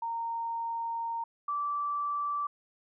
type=tone pair in turn; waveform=sine; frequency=923 / 1162.9 Hz; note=A#5 / D6; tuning=-17 / -17 cents; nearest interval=major third; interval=400 cents; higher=second; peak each=-31 / -29 dBFS; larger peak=second; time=0.02-1.24 / 1.48-2.47 s; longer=first; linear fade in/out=5 ms; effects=none